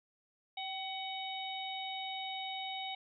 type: harmonic tone with a mistuned harmonic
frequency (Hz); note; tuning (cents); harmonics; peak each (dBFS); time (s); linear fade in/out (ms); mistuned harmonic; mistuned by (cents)
750; F#5; +23; 1 / 3 / 4 / 5; -41 / -45 / -46 / -43; 0.57-2.95; 5; 1; +43
effects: none